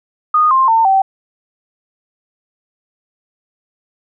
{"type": "tone with pitch steps", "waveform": "sine", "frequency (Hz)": [1233, 1054.9, 902.6, 772.3], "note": ["D#6", "C6", "A5", "G5"], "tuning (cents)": [-16, 14, 44, -26], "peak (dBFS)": -8, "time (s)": [0.34, 1.02], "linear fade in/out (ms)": 5, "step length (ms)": 170, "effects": []}